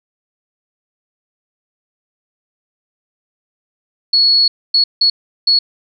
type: tone bursts at uneven times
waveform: sine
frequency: 4369 Hz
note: C#8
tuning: 26 cents flat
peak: -8 dBFS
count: 4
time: 4.13-4.48 / 4.74-4.84 / 5.01-5.1 / 5.47-5.59 s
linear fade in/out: 5 ms
effects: none